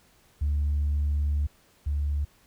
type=tone pair in turn; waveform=sine; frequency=73 / 72.54 Hz; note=D2 / D2; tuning=-10 / -21 cents; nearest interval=unison; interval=11 cents; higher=first; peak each=-21 / -23 dBFS; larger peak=first; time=0.41-1.47 / 1.86-2.25 s; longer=first; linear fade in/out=10 ms; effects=tanh soft clip ceiling -20 dBFS + pink hiss -61 dBFS RMS until 2.46 s